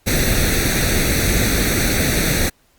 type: noise with comb filter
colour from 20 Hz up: pink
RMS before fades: -17 dBFS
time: 0.06-2.5 s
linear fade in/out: 20 ms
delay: 0.49 ms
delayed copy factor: +0.75
effects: pink hiss -58 dBFS RMS until 2.78 s + Opus 48 kbps